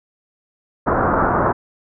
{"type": "low-pass noise", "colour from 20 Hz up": "white", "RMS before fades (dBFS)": -17, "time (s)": [0.86, 1.53], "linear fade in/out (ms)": 20, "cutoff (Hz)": 1400, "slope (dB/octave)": 48, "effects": []}